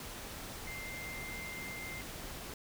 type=tone in noise; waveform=sine; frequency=2093 Hz; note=C7; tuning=in tune; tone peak=-43 dBFS; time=0.67-2.01 s; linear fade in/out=2 ms; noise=pink; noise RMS=-45 dBFS; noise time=0-2.54 s; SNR=-1 dB; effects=none